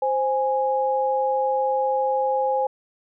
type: tone pair together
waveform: sine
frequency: 523.3 / 828.9 Hz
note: C5 / G#5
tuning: 0 / -4 cents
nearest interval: minor sixth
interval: 796 cents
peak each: -22 / -22 dBFS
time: 0.02-2.67 s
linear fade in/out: 5 ms
effects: none